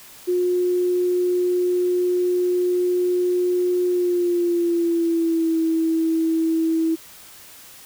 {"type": "tone with pitch glide", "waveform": "sine", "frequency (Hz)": [358.6, 325.1], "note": ["F4", "E4"], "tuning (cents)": [46, -24], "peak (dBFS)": -17, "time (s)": [0.27, 6.96], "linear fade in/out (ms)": 20, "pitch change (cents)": -170, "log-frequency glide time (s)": [3.88, 5.58], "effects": ["white hiss -44 dBFS RMS until 7.85 s"]}